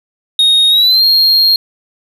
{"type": "tone with pitch glide", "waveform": "triangle", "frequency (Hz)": [3729, 4234], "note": ["A#7", "C8"], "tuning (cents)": [0, 20], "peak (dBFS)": -5, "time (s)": [0.39, 1.56], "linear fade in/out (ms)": 2, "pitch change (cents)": 220, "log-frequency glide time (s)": [0.69, 1.04], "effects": []}